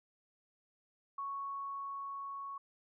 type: tone with level ramp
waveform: sine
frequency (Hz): 1108.7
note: C#6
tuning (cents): 0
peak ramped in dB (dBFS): -37 to -41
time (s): 1.18-2.58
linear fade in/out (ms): 5
effects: none